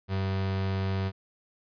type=tone; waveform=35% pulse; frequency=96 Hz; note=G2; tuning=36 cents flat; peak=-25 dBFS; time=0.08-1.12 s; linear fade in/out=50 ms; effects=resampled to 11025 Hz